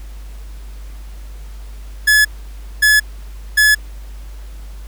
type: tone bursts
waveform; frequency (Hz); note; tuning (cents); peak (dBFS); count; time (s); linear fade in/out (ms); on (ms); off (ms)
45% pulse; 1708; G#6; +48; -8; 3; 2.07-3.75; 10; 180; 570
effects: added 50 Hz sine -29 dBFS peak until 4.87 s + pink hiss -46 dBFS RMS until 4.87 s